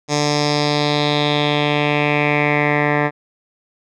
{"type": "tone with low-pass filter sweep", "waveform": "10% pulse", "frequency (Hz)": 147.4, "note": "D3", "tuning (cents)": 7, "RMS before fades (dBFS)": -17, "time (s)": [0.08, 3.11], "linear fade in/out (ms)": 50, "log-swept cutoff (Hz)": [6100, 1700], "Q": 3.8, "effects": []}